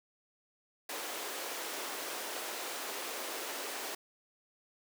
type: high-pass noise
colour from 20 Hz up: pink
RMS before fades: -40 dBFS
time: 0.89-3.95 s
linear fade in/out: 5 ms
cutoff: 350 Hz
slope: 24 dB/octave
effects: none